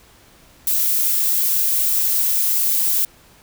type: noise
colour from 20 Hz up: violet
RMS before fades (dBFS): -18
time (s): 0.67-3.05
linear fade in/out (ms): 2
effects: pink hiss -50 dBFS RMS until 3.42 s